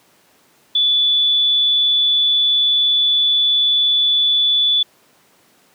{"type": "tone", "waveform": "sine", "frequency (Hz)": 3461, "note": "A7", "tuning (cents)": -29, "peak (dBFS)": -12, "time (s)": [0.75, 4.83], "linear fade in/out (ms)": 5, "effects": ["pink hiss -54 dBFS RMS until 5.74 s", "high-pass 200 Hz 12 dB/octave"]}